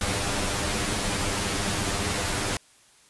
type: noise with comb filter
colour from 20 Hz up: pink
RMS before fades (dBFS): -27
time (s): 0.01-2.57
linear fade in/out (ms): 2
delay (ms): 10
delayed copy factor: +0.75
effects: white hiss -57 dBFS RMS until 3.09 s + resampled to 24000 Hz